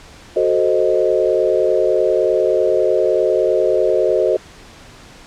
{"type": "chord", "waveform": "sine", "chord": "F# diminished seventh", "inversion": "none", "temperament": "equal", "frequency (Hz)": [370, 440, 523.3, 622.3], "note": ["F#4", "A4", "C5", "Eb5"], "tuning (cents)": [0, 0, 0, 0], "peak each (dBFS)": -18, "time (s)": [0.36, 4.37], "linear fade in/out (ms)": 5, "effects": ["pink hiss -41 dBFS RMS until 5.26 s", "low-pass 7000 Hz 12 dB/octave"]}